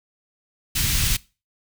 pink band-stop noise, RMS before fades -21 dBFS, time 0.75-1.17 s, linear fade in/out 10 ms, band 130 to 2600 Hz, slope 12 dB/octave, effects noise-tail reverb RT60 0.3 s tail -21 dB re dry

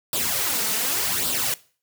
white noise with flanger, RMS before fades -24 dBFS, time 0.13-1.54 s, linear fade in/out 2 ms, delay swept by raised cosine 0.23 to 4.63 ms, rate 0.87 Hz, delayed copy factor +0.65, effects noise-tail reverb RT60 0.4 s tail -20 dB re dry + high-pass 80 Hz 12 dB/octave

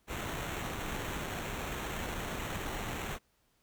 pink noise with sample-and-hold, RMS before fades -38 dBFS, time 0.07-3.19 s, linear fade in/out 50 ms, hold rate 4900 Hz, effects pink hiss -73 dBFS RMS until 3.62 s

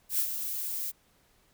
violet noise with ADSR envelope, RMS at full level -26 dBFS, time 0.09-0.92 s, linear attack 100 ms, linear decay 74 ms, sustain -8 dB, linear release 26 ms, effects pink hiss -66 dBFS RMS until 1.53 s

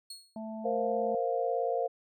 30% pulse tone with exponential decay, 4318 Hz, C#8, 46 cents flat, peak -36 dBFS, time 0.1-0.39 s, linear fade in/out 5 ms, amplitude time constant 62 ms
harmonic tone, 220 Hz, A3, in tune, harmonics 1 / 3 / 4, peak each -38 / -42 / -48 dBFS, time 0.36-1.15 s, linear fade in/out 2 ms
sine chord, Bb suspended second, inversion none, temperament just, 466.2 / 524.4 / 699.2 Hz, Bb4 / C5 / F5, 0 / +4 / +2 cents, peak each -32 dBFS, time 0.64-1.88 s, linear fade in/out 20 ms
effects none

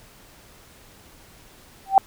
sine tone with exponential growth, 777 Hz, G5, 16 cents flat, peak -5 dBFS, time 1.86-1.98 s, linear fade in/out 1 ms, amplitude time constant 24 ms, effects pink hiss -50 dBFS RMS until 2.06 s

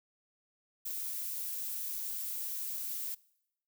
violet noise, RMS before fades -38 dBFS, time 0.85-3.15 s, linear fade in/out 10 ms, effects noise-tail reverb RT60 0.8 s tail -23 dB re dry

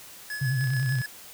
square tone with tremolo, 1700 Hz, G#6, 40 cents sharp, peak -31 dBFS, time 0.3-1.06 s, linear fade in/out 2 ms, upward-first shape sine, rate 6.9 Hz, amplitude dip 45%
sine tone with vibrato, 130.81 Hz, C3, in tune, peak -23 dBFS, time 0.41-1.02 s, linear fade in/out 10 ms, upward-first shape sine, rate 10 Hz, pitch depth 98 cents each way
click train, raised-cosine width 0.2 ms, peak -25 dBFS, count 14, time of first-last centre 0.61-1.018 s, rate 31.9 Hz
effects white hiss -46 dBFS RMS until 1.33 s

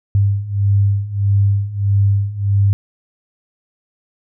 sine beating tone pair, 99.1 / 100.7 Hz, G2 / G2, +19 / +47 cents, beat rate 1.6 Hz, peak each -17 / -14 dBFS, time 0.15-2.73 s, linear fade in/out 0 ms, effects none

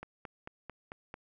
click train, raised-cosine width 0.5 ms, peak -27 dBFS, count 6, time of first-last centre 0.03-1.141 s, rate 4.5 Hz, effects none

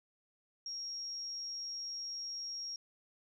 sine tone, 5588 Hz, F8, in tune, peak -39 dBFS, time 0.66-2.76 s, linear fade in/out 2 ms, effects 12-bit

